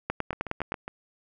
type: two click trains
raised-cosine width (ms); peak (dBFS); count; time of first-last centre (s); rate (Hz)
0.5; -12 / -20; 7 / 5; 0.1-0.72 / 0.33-0.879; 9.67 / 7.28
effects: none